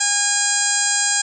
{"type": "harmonic tone", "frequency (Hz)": 816, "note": "G#5", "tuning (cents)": -31, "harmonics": [1, 2, 3, 4, 5, 6, 7, 8, 9, 10], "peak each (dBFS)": [-29, -23, -32, -30, -29, -26, -32, -25, -21, -24], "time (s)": [0, 1.22], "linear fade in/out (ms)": 10, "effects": []}